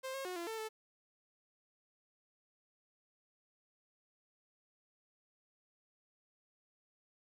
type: tone with pitch steps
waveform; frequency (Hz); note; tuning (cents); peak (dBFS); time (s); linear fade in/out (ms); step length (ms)
sawtooth; 525 / 540 / 364.1 / 341.9 / 445.6 / 437.6; C5 / C#5 / F#4 / F4 / A4 / A4; +6 / -45 / -28 / -37 / +22 / -9; -36; 0.03-0.69; 20; 110
effects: none